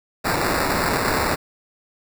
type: noise with sample-and-hold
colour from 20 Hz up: white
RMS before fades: -21 dBFS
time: 0.24-1.36 s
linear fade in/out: 20 ms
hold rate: 3150 Hz
effects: none